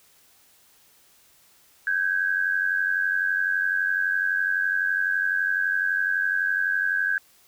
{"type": "tone pair together", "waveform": "sine", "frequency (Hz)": [1546, 1637.9], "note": ["G6", "G#6"], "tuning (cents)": [-24, -24], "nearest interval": "minor second", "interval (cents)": 100, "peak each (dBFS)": -24, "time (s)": [1.87, 7.18], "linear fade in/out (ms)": 2, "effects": ["white hiss -58 dBFS RMS until 7.47 s"]}